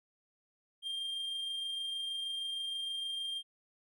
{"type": "tone with amplitude modulation", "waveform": "triangle", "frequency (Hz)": 3194, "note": "G7", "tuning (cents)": 32, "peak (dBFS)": -33, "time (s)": [0.82, 3.43], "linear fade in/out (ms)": 50, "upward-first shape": "sine", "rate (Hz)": 26.4, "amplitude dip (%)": 25, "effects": []}